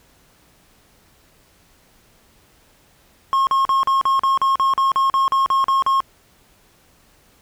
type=tone bursts; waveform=triangle; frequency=1079 Hz; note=C#6; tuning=47 cents flat; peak=-12 dBFS; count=15; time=3.33-6.004 s; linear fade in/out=0 ms; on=140 ms; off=41 ms; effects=pink hiss -55 dBFS RMS until 7.41 s